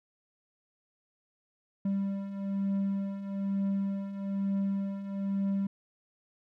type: beating tone pair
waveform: triangle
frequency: 196 / 197.1 Hz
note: G3 / G3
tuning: 0 / +10 cents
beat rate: 1.1 Hz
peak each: -34 / -28 dBFS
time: 1.85-5.67 s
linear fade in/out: 5 ms
effects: none